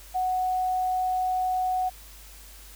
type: tone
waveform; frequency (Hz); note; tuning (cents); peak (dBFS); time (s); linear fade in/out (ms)
sine; 740; F#5; 0; -23; 0.14-1.9; 20
effects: added 50 Hz sine -47 dBFS peak until 2.75 s + white hiss -49 dBFS RMS until 2.75 s